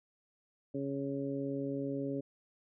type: harmonic tone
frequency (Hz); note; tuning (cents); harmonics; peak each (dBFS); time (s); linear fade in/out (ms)
138.59; C#3; 0; 1 / 2 / 3 / 4; -42 / -36 / -40 / -42; 0.74-2.21; 10
effects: none